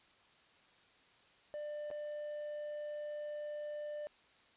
triangle tone with dropouts, 595 Hz, D5, 22 cents sharp, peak -38 dBFS, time 1.54-4.07 s, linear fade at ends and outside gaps 0 ms, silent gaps 1.903-1.912 s, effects white hiss -66 dBFS RMS until 4.56 s + resampled to 8000 Hz

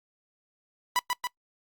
sawtooth tone with echo, 987.8 Hz, B5, in tune, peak -19 dBFS, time 0.96-0.99 s, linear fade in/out 0 ms, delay 140 ms, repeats 2, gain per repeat -3 dB, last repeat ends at 1.27 s, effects noise-tail reverb RT60 0.1 s tail -23 dB re dry + Opus 48 kbps

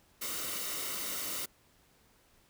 white noise with comb filter, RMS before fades -37 dBFS, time 0.21-1.46 s, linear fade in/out 10 ms, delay 1.2 ms, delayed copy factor -0.55, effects pink hiss -66 dBFS RMS until 2.49 s

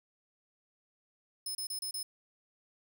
15% pulse tone bursts, 5200 Hz, E8, 24 cents flat, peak -30 dBFS, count 5, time 1.46-2.03 s, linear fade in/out 5 ms, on 90 ms, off 30 ms, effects none

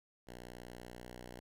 5% pulse tone with pitch glide, 60.5 to 61.27 Hz, B1 to B1, -35 to -13 cents, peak -37 dBFS, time 0.27-1.4 s, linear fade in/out 5 ms, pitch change +22 cents, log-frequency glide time 0.98-1.06 s, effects none

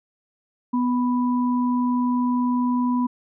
sine tone pair together, 247.5 / 987.8 Hz, B3 / B5, +4 / 0 cents, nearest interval 2 octaves, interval 2396 cents, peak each -19 / -27 dBFS, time 0.73-3.07 s, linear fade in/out 10 ms, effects none

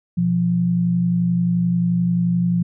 sine tone pair together, 123.17 / 174.61 Hz, B2 / F3, -4 / 0 cents, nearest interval tritone, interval 604 cents, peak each -24 / -16 dBFS, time 0.17-2.63 s, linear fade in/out 10 ms, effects none

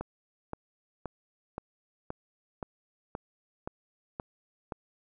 click train, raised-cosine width 1 ms, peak -21 dBFS, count 10, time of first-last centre 0.01-4.722 s, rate 1.91 Hz, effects none

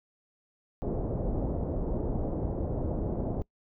pink low-pass noise, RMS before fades -31 dBFS, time 0.82-3.42 s, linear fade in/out 0 ms, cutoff 640 Hz, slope 24 dB/octave, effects noise-tail reverb RT60 0.1 s tail -23 dB re dry

